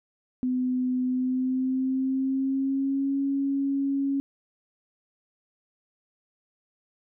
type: tone with pitch glide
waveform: sine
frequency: 253.2 to 276.1 Hz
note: B3 to C#4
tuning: +43 to -7 cents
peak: -23 dBFS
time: 0.43-4.2 s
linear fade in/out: 0 ms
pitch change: +150 cents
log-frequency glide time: 1.04-3.19 s
effects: none